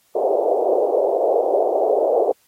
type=band-pass noise; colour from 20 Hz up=pink; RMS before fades=-18 dBFS; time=0.15-2.32 s; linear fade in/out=5 ms; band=400 to 720 Hz; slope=48 dB/octave; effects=white hiss -60 dBFS RMS until 2.47 s + AAC 48 kbps